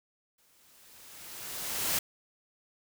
white noise with exponential growth, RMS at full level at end -28 dBFS, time 0.38-1.99 s, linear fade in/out 5 ms, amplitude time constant 350 ms, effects none

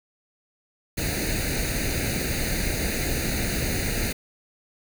pink noise with comb filter, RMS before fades -26 dBFS, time 0.97-4.13 s, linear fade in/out 10 ms, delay 0.46 ms, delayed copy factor +0.85, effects none

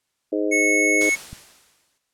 harmonic tone, 103.83 Hz, G#2, in tune, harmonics 3 / 4 / 5 / 6, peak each -23 / -25 / -27 / -29 dBFS, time 0.32-1.1 s, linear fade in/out 10 ms
square tone, 2200 Hz, C#7, 14 cents flat, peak -18 dBFS, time 0.51-1.16 s, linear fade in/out 20 ms
white noise with exponential decay, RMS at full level -29 dBFS, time 1.01-1.98 s, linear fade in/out 1 ms, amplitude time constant 210 ms
click, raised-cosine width 5 ms, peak -24 dBFS, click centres 1.33 s
effects white hiss -74 dBFS RMS until 2.13 s + low-pass 10000 Hz 12 dB/octave

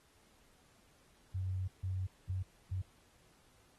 sine tone bursts at uneven times, 93.4 Hz, F#2, 17 cents sharp, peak -34 dBFS, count 4, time 1.34-1.68 / 1.83-2.07 / 2.29-2.43 / 2.71-2.82 s, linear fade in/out 10 ms, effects pink hiss -68 dBFS RMS until 3.78 s + AAC 32 kbps

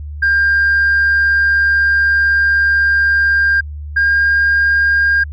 sine tone pair in turn, 1599 / 1611.1 Hz, G6 / G6, +34 / +47 cents, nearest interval unison, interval 13 cents, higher second, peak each -8 dBFS, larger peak neither, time 0.22-3.61 / 3.96-5.24 s, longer first, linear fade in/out 10 ms, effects tanh soft clip ceiling -7 dBFS + added 74 Hz sine -24 dBFS peak until 5.32 s

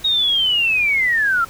sine linear sweep, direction down, 3782 to 1318.5 Hz, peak -14 dBFS, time 0.04-1.45 s, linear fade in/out 10 ms, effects pink hiss -40 dBFS RMS until 1.49 s

